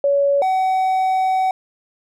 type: tone pair in turn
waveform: sine / triangle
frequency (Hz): 563 / 754.6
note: C#5 / F#5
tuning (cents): +27 / +34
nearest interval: perfect fourth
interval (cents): 507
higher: second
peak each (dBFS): -13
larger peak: neither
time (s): 0.04-0.42 / 0.42-1.51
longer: second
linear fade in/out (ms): 2
effects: none